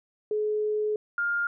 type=tone pair in turn; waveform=sine; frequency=424.8 / 1407.6 Hz; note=G#4 / F6; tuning=+39 / +13 cents; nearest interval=octave + major sixth; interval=2074 cents; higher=second; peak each=-24 dBFS; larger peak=neither; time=0.31-0.96 / 1.18-1.47 s; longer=first; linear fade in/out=2 ms; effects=none